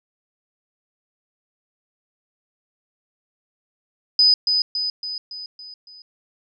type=tone with echo; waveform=sine; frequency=4995 Hz; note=D#8; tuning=6 cents sharp; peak=-11 dBFS; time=4.19-4.34 s; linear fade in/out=2 ms; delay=280 ms; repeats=6; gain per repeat=-5 dB; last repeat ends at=6.02 s; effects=none